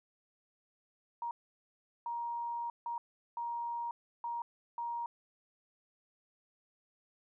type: tone bursts at uneven times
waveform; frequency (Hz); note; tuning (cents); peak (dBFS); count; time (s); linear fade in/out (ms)
sine; 942; A#5; +18; -35; 6; 1.22-1.31 / 2.06-2.7 / 2.86-2.98 / 3.37-3.91 / 4.24-4.42 / 4.78-5.06; 2
effects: none

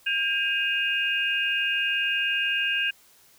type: tone cluster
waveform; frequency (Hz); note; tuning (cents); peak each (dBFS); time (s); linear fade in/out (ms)
sine; 1608 / 2515 / 2819; G6 / D#7 / F7; +44 / +18 / +16; -27; 0.06-2.91; 10
effects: white hiss -57 dBFS RMS until 3.38 s

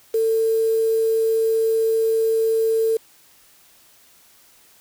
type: tone with quantisation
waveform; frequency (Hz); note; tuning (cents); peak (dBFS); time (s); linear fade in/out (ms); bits
sine; 447.4; A4; +29; -16; 0.14-2.97; 5; 6
effects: white hiss -53 dBFS RMS until 4.8 s

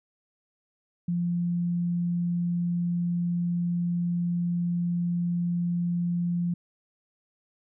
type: tone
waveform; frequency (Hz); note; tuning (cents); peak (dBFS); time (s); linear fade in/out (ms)
sine; 173.7; F3; -9; -24; 1.08-6.54; 5
effects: none

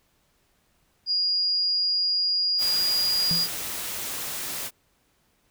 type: tone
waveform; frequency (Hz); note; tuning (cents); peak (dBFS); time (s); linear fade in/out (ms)
sine; 4857; D#8; -43; -21; 1.06-3.48; 50
type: noise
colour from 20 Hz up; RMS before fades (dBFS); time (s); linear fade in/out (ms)
white; -32; 2.58-4.71; 50
type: tone with exponential decay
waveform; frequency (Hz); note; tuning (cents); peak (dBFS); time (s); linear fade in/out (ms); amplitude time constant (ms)
triangle; 168.7; E3; +40; -22; 3.31-3.56; 0; 53
effects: pink hiss -67 dBFS RMS until 5.5 s

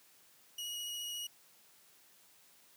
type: tone with vibrato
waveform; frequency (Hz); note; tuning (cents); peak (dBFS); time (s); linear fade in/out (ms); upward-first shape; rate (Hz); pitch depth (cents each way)
sawtooth; 2900; F#7; -35; -36; 0.58-1.27; 5; sine; 14; 12
effects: white hiss -64 dBFS RMS until 2.76 s + high-pass 100 Hz 12 dB/octave

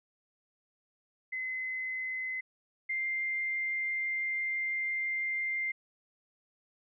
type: tone pair in turn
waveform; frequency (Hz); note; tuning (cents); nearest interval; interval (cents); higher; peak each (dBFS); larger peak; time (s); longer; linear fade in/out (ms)
sine; 2042 / 2098; C7 / C7; -43 / +4; unison; 47; second; -33 / -30; second; 1.32-2.41 / 2.89-5.72; second; 10
effects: none

